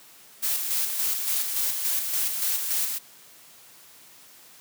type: noise with tremolo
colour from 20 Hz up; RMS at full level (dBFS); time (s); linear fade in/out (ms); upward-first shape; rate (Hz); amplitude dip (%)
blue; -25; 0.42-2.99; 20; square; 3.5; 40
effects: white hiss -51 dBFS RMS until 4.6 s + high-pass 100 Hz 12 dB/octave